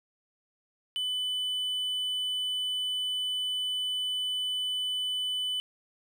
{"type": "tone", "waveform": "triangle", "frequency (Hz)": 3000, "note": "F#7", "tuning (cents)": 23, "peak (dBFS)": -27, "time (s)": [0.96, 5.6], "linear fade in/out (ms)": 0, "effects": []}